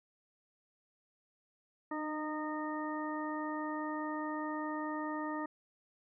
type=harmonic tone with a mistuned harmonic; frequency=307.3 Hz; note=D#4; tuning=21 cents flat; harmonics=1 / 2 / 3 / 4 / 6; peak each=-38 / -44 / -42 / -43 / -46 dBFS; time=1.91-5.46 s; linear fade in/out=5 ms; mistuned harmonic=1; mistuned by=-18 cents; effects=none